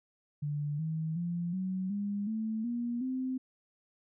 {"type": "tone with pitch steps", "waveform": "sine", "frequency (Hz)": [146.83, 159.2, 172.61, 187.14, 202.9, 220, 238.5, 258.6], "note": ["D3", "D#3", "F3", "F#3", "G#3", "A3", "A#3", "C4"], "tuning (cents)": [0, 40, -20, 20, -40, 0, 40, -20], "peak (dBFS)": -31, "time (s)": [0.42, 3.38], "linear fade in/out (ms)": 10, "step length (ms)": 370, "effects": []}